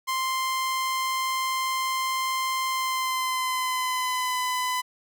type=tone with pitch glide; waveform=sawtooth; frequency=1046.5 to 1005.6 Hz; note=C6 to B5; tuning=0 to +31 cents; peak=-21 dBFS; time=0.07-4.82 s; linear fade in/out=20 ms; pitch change=-69 cents; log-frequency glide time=2.69-4.39 s; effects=none